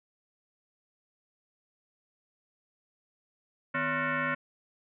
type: tone with frequency modulation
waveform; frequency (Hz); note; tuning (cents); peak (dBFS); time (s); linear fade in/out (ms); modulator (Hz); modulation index
sine; 156.4; D#3; +9; -27; 3.74-4.35; 10; 409; 4.9
effects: none